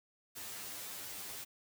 white noise with comb filter, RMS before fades -45 dBFS, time 0.35-1.45 s, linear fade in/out 20 ms, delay 10 ms, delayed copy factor +0.8, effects none

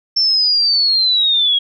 sine linear sweep, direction down, 5400 to 3276 Hz, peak -11 dBFS, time 0.16-1.59 s, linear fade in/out 10 ms, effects none

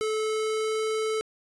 square tone with pitch glide, 434.2 to 437 Hz, A4 to A4, -23 to -12 cents, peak -26 dBFS, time 0.01-1.21 s, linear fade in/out 0 ms, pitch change +11 cents, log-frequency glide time 0.15-0.81 s, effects resampled to 24000 Hz

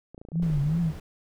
clicks, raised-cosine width 2 ms, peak -30 dBFS, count 11, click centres 0.146 / 0.179 / 0.215 / 0.251 / 0.287 / 0.319 / 0.357 / 0.399 / 0.433 / 0.465 / 0.501 s
sine tone with vibrato, 155.56 Hz, D#3, in tune, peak -22 dBFS, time 0.32-0.93 s, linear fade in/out 50 ms, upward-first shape triangle, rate 2.6 Hz, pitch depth 200 cents each way
brown noise, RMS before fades -36 dBFS, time 0.42-1 s, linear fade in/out 5 ms
effects none

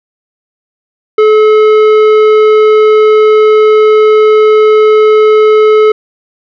sine tone with tanh clipping, 430 Hz, A4, 40 cents flat, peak -4 dBFS, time 1.18-5.92 s, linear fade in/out 5 ms, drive 12 dB, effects none

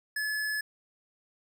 square tone, 1715 Hz, A6, 45 cents flat, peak -30 dBFS, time 0.16-0.61 s, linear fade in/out 5 ms, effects none

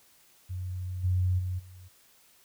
sine tone with level steps, 91.4 Hz, F#2, 21 cents flat, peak -32 / -23 / -29 / -46 dBFS, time 0.49-1.89 s, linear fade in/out 20 ms, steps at 1.03 / 1.38 / 1.58 s, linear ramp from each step 20 ms, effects white hiss -61 dBFS RMS until 2.44 s

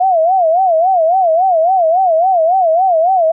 sine tone with vibrato, 700 Hz, F5, 4 cents sharp, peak -8 dBFS, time 0-3.32 s, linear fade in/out 10 ms, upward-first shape sine, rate 3.6 Hz, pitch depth 170 cents each way, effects none

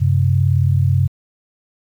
sine tone pair together, 94.7 / 133.25 Hz, F#2 / C3, +41 / +32 cents, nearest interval tritone, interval 591 cents, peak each -14 / -15 dBFS, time 0-1.08 s, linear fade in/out 20 ms, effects 8-bit

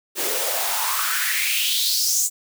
white noise with high-pass filter sweep, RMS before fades -22 dBFS, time 0.15-2.3 s, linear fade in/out 50 ms, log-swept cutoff 350 to 7500 Hz, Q 4.5, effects none

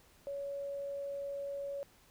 sine tone, 561 Hz, C#5, 21 cents sharp, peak -37 dBFS, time 0.27-1.83 s, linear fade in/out 0 ms, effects pink hiss -64 dBFS RMS until 2.1 s

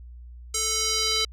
square tone with band-pass filter sweep, 438.8 Hz, A4, 5 cents flat, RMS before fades -25 dBFS, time 0.54-1.25 s, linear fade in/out 5 ms, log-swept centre 7100 to 4200 Hz, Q 2.4, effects added 60 Hz sine -40 dBFS peak until 1.32 s

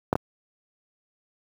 clicks, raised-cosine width 1 ms, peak -6 / -8 dBFS, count 2, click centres 0.129 / 0.155 s, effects high-pass 80 Hz 12 dB/octave + 7-bit

